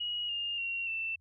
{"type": "tone with pitch steps", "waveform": "sine", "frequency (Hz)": [2900, 2822, 2747, 2673], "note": ["F#7", "F7", "F7", "E7"], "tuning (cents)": [-35, 17, -29, 23], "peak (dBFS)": -32, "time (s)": [0, 1.16], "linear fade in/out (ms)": 10, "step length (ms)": 290, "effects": ["added 84 Hz sine -65 dBFS peak until 1.2 s"]}